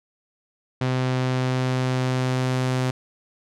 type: tone with low-pass filter sweep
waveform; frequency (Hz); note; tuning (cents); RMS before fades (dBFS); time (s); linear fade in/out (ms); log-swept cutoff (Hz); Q
sawtooth; 128.4; C3; -32; -23; 0.81-2.91; 5; 4800 to 8500; 0.72
effects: none